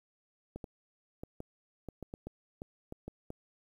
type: clicks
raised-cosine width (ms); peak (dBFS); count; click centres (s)
2; -28; 12; 0.56 / 0.642 / 1.235 / 1.404 / 1.887 / 2.027 / 2.139 / 2.27 / 2.619 / 2.924 / 3.08 / 3.304
effects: 10-bit